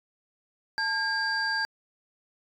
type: tone cluster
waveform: sine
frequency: 881 / 1618 / 4664 Hz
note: A5 / G#6 / D8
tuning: +2 / -46 / -13 cents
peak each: -32 / -26 / -31 dBFS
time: 0.78-1.65 s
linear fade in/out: 0 ms
effects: tanh soft clip ceiling -19 dBFS